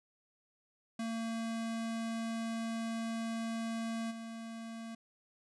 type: tone with level steps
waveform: square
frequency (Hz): 227.2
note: A#3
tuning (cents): -44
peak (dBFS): -36 / -43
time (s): 0.99-4.95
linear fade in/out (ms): 5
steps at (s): 4.1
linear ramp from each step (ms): 20
effects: resampled to 24000 Hz